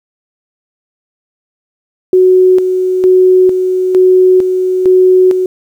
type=tone with tremolo; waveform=sine; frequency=370 Hz; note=F#4; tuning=in tune; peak=-3 dBFS; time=2.13-5.46 s; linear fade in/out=2 ms; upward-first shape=square; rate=1.1 Hz; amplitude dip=50%; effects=7-bit